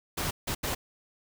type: noise bursts at uneven times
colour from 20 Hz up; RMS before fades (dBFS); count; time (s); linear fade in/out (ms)
pink; -31; 3; 0.17-0.31 / 0.47-0.55 / 0.63-0.75; 10
effects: none